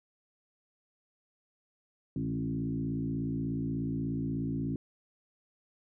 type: tone with frequency modulation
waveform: sine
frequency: 207.7 Hz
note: G#3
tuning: in tune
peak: -30 dBFS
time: 2.16-4.76 s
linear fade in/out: 2 ms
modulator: 56.6 Hz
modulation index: 1.8
effects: none